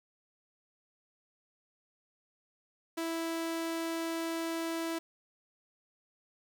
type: tone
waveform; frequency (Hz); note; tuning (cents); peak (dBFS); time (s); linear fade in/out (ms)
sawtooth; 329.6; E4; 0; -29; 2.97-4.99; 10
effects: 10-bit